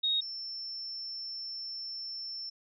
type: tone pair in turn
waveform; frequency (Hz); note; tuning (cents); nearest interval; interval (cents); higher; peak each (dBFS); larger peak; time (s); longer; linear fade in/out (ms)
sine; 3749 / 5370; A#7 / E8; +9 / +31; tritone; 622; second; -26 / -37; first; 0.03-0.21 / 0.21-2.5; second; 10
effects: none